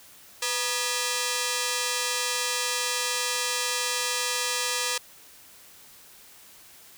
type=ring-modulated tone; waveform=5% pulse; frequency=729 Hz; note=F#5; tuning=26 cents flat; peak=-11 dBFS; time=0.42-4.98 s; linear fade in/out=5 ms; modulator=231 Hz; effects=white hiss -51 dBFS RMS until 6.97 s